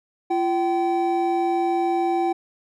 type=tone pair together; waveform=triangle; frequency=343.3 / 770 Hz; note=F4 / G5; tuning=-30 / -31 cents; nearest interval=octave + major second; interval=1399 cents; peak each=-20 / -20 dBFS; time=0.3-2.33 s; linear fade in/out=10 ms; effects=none